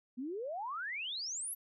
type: exponential sweep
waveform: sine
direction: up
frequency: 235.9 to 12000 Hz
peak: -37 dBFS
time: 0.17-1.55 s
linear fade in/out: 20 ms
effects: none